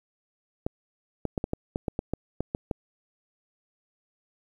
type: clicks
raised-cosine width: 2 ms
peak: -14 dBFS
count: 12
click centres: 0.665 / 1.253 / 1.378 / 1.441 / 1.534 / 1.759 / 1.882 / 1.991 / 2.136 / 2.406 / 2.549 / 2.712 s
effects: 9-bit